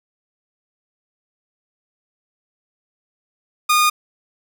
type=tone; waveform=sawtooth; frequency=1224 Hz; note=D#6; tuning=29 cents flat; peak=-9 dBFS; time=3.69-3.9 s; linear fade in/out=10 ms; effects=none